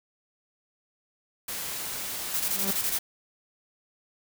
white noise, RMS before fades -34 dBFS, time 1.48-2.99 s, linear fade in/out 5 ms
blue noise bursts, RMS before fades -28 dBFS, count 8, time 2.34-2.979 s, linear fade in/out 2 ms, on 58 ms, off 25 ms
sawtooth tone with exponential growth, 196 Hz, G3, in tune, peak -24 dBFS, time 2.36-2.71 s, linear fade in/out 2 ms, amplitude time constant 74 ms
effects none

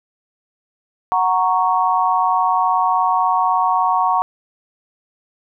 sine chord, F# major, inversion none, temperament equal, 740 / 932.3 / 1108.7 Hz, F#5 / A#5 / C#6, 0 / 0 / 0 cents, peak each -18 dBFS, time 1.12-4.22 s, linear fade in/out 0 ms, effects none

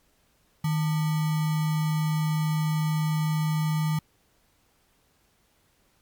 sine tone with sample-and-hold, 155.56 Hz, D#3, in tune, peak -22 dBFS, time 0.64-3.99 s, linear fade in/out 5 ms, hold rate 1050 Hz, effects pink hiss -66 dBFS RMS until 6.01 s + MP3 96 kbps

